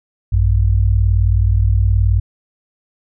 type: tone pair together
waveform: sine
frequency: 57.14 / 96.1 Hz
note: A#1 / G2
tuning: -34 / -34 cents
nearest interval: major sixth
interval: 900 cents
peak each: -13 dBFS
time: 0.32-2.2 s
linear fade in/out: 10 ms
effects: none